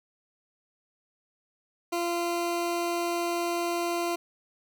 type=tone; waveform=20% pulse; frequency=344.2 Hz; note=F4; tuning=25 cents flat; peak=-22 dBFS; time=1.92-4.16 s; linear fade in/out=10 ms; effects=none